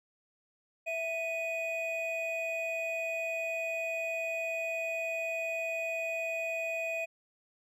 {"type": "tone pair together", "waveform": "triangle", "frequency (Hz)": [659.3, 2489], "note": ["E5", "D#7"], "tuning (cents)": [0, 0], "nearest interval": "octave + major seventh", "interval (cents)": 2300, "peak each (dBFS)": [-33, -33], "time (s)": [0.86, 7.06], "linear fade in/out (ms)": 20, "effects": []}